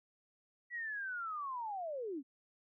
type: linear sweep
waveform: sine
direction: down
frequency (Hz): 1957 to 248.6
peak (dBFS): -38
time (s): 0.7-2.23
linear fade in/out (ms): 50
effects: none